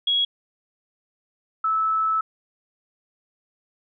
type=tone pair in turn; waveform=sine; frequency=3322 / 1306.6 Hz; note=G#7 / E6; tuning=0 / -16 cents; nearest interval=octave + major third; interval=1616 cents; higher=first; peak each=-18 / -19 dBFS; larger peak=first; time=0.07-0.25 / 1.64-2.21 s; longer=second; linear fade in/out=5 ms; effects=none